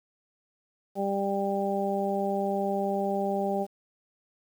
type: harmonic tone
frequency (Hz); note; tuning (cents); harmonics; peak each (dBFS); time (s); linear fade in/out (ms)
197.8; G3; +16; 1 / 2 / 3 / 4; -31 / -31 / -31 / -31; 0.95-3.67; 50
effects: 9-bit